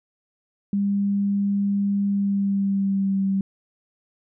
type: tone with pitch glide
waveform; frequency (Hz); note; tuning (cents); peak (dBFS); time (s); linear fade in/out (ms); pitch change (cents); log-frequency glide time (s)
sine; 200.4 to 194.25; G3 to G3; +38 to -16; -19; 0.73-3.41; 2; -54; 2.07-3.21
effects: none